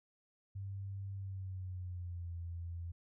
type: tone with pitch glide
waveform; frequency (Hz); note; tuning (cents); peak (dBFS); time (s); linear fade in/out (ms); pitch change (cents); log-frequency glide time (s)
sine; 98 to 85.31; G2 to F2; 0 to -40; -40; 0.55-2.92; 10; -240; 1.15-2.34
effects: none